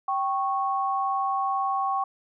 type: tone pair together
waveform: sine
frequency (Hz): 779.8 / 1102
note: G5 / C#6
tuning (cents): -9 / -11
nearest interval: tritone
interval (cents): 598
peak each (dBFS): -26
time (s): 0.08-2.04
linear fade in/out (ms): 5
effects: none